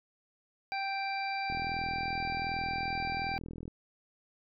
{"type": "harmonic tone", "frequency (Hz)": 784, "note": "G5", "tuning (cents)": 0, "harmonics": [1, 2, 3, 5, 6], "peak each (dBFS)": [-34, -43, -37, -52, -44], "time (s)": [0.72, 3.38], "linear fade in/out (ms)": 0}
{"type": "click train", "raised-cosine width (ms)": 3, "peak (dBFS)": -29, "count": 91, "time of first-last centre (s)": [1.5, 3.679], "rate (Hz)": 41.3}
{"effects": []}